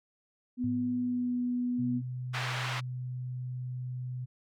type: tone with pitch glide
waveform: sine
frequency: 248 to 245.9 Hz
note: B3 to B3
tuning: +7 to -7 cents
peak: -28 dBFS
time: 0.57-2.02 s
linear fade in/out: 50 ms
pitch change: -14 cents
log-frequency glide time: 0.81-1.39 s
type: tone with exponential decay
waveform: sine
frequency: 110 Hz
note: A2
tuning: in tune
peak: -33 dBFS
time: 0.64-1.79 s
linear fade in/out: 0 ms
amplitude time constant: 250 ms
type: tone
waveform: sine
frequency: 125.9 Hz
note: B2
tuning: 34 cents sharp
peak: -34 dBFS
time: 1.78-4.26 s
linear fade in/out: 20 ms
type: band-pass noise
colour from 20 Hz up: pink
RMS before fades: -36 dBFS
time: 2.33-2.81 s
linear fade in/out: 20 ms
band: 1000 to 3200 Hz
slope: 12 dB/octave
effects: none